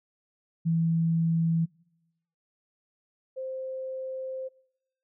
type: tone pair in turn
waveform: sine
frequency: 164.81 / 523.2 Hz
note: E3 / C5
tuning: 0 / 0 cents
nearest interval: octave + minor sixth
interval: 2000 cents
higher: second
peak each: -22 / -32 dBFS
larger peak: first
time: 0.65-1.66 / 3.36-4.49 s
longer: second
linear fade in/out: 20 ms
effects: noise-tail reverb RT60 0.9 s tail -25 dB re dry